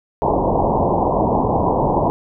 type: low-pass noise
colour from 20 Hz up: white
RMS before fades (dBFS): -17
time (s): 0.22-2.1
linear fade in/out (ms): 0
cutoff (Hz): 1000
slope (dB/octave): 96
effects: none